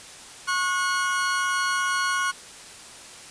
40% pulse tone pair together, 1092 / 1455.1 Hz, C#6 / F#6, -26 / -29 cents, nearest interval perfect fourth, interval 497 cents, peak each -25 / -24 dBFS, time 0.47-2.32 s, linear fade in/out 20 ms, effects white hiss -43 dBFS RMS until 3.3 s + resampled to 22050 Hz

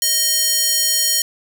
square tone with high-pass filter, 622.3 Hz, D#5, in tune, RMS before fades -17 dBFS, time 0.02-1.22 s, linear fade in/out 2 ms, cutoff 5400 Hz, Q 0.99, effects none

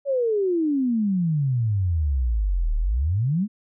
sine exponential two-way sweep, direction down then up, 572 to 36.41 to 222.9 Hz, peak -19 dBFS, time 0.05-3.48 s, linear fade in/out 50 ms, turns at 2.76 s, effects none

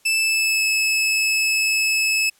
sawtooth tone with pitch glide, 2637 to 2598 Hz, E7 to E7, 0 to -26 cents, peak -14 dBFS, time 0.05-2.3 s, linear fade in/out 10 ms, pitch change -26 cents, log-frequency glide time 0.19-0.64 s, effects white hiss -58 dBFS RMS until 2.39 s + low-pass 12000 Hz 12 dB/octave

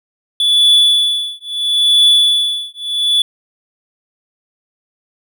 triangle tone with tremolo, 3446 Hz, A7, 37 cents flat, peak -4 dBFS, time 0.4-3.22 s, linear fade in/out 2 ms, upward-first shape triangle, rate 0.75 Hz, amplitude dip 100%, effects none

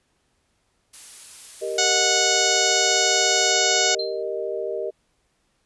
blue noise, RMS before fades -39 dBFS, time 0.93-3.52 s, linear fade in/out 10 ms
sine chord, Eb major, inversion first, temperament equal with one note detuned, 392 / 466.2 / 618.7 Hz, G4 / Bb4 / Eb5, 0 / 0 / -10 cents, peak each -29 dBFS, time 1.61-4.91 s, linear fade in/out 20 ms
harmonic tone, 735 Hz, F#5, 12 cents flat, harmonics 1 / 2 / 3 / 4 / 5 / 6 / 7 / 8 / 9 / 10, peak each -27 / -27 / -27 / -27 / -27 / -27 / -27 / -27 / -27 / -27 dBFS, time 1.78-3.95 s, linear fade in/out 5 ms
sine tone with exponential decay, 4143 Hz, C8, 18 cents flat, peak -23 dBFS, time 3.99-4.23 s, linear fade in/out 5 ms, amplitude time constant 51 ms
effects pink hiss -68 dBFS RMS until 5.65 s + resampled to 24000 Hz

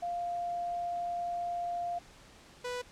sine / sawtooth tone pair in turn, 698 / 493.6 Hz, F5 / B4, -1 / -1 cents, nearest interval tritone, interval 600 cents, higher first, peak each -32 / -31 dBFS, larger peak second, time 0.02-1.99 / 2.64-2.82 s, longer first, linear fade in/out 10 ms, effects pink hiss -56 dBFS RMS until 2.91 s + low-pass 8000 Hz 12 dB/octave

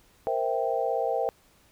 sine chord, C dominant seventh, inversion third, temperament equal, 466.2 / 523.3 / 659.3 / 784 Hz, Bb4 / C5 / E5 / G5, 0 / 0 / 0 / 0 cents, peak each -30 dBFS, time 0.27-1.29 s, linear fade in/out 0 ms, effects pink hiss -61 dBFS RMS until 1.71 s

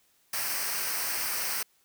white noise with comb filter, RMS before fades -31 dBFS, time 0.33-1.63 s, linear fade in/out 5 ms, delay 0.28 ms, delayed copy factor -0.65, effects white hiss -67 dBFS RMS until 1.84 s

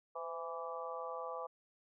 harmonic tone with a mistuned harmonic, 165.6 Hz, E3, 8 cents sharp, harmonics 3 / 4 / 5 / 6 / 7, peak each -44 / -47 / -48 / -49 / -45 dBFS, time 0.15-1.47 s, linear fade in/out 10 ms, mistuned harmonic 3, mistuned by +40 cents, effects none

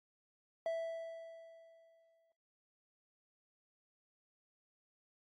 triangle tone with exponential decay, 659.3 Hz, E5, in tune, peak -31 dBFS, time 0.66-2.32 s, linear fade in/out 1 ms, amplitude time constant 360 ms, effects noise-tail reverb RT60 1.0 s tail -24 dB re dry + AAC 32 kbps

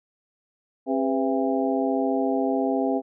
harmonic tone with a mistuned harmonic, 134.1 Hz, C3, 43 cents sharp, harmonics 2 / 3 / 4 / 5 / 6, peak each -24 / -28 / -29 / -28 / -31 dBFS, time 0.86-3.02 s, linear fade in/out 50 ms, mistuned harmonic 4, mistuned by -110 cents, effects none

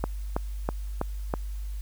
click train, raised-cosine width 1 ms, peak -12 dBFS, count 5, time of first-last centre 0.04-1.339 s, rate 3.08 Hz, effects added 50 Hz sine -31 dBFS peak until 1.81 s + white hiss -55 dBFS RMS until 1.81 s

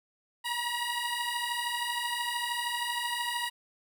15% pulse beating tone pair, 950 / 963 Hz, A#5 / B5, +33 / -44 cents, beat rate 13 Hz, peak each -28 / -26 dBFS, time 0.44-3.5 s, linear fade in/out 20 ms, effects none

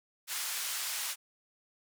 white band-pass noise, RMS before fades -36 dBFS, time 0.27-1.16 s, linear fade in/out 50 ms, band 1100 to 12000 Hz, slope 12 dB/octave, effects none

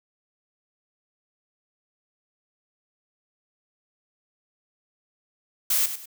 blue noise with echo, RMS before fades -22 dBFS, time 5.7-5.86 s, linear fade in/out 5 ms, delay 99 ms, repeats 2, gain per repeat -10 dB, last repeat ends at 6.058 s, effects none

